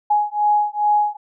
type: beating tone pair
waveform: sine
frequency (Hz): 834 / 836.4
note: G#5 / G#5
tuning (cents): +7 / +12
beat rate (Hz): 2.4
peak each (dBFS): -18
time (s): 0.1-1.17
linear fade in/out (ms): 10
effects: none